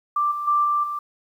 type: tone with level steps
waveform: sine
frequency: 1178 Hz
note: D6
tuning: 5 cents sharp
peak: -18 / -25 / -16 / -18 / -25 dBFS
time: 0.16-0.99 s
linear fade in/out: 5 ms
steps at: 0.31 / 0.47 / 0.64 / 0.83 s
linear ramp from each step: 10 ms
effects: 9-bit